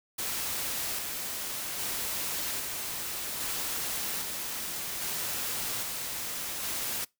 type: noise with tremolo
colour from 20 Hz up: white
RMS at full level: -33 dBFS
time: 0.18-7.05 s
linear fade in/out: 10 ms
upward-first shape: square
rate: 0.62 Hz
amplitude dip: 25%
effects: noise-tail reverb RT60 0.2 s tail -24 dB re dry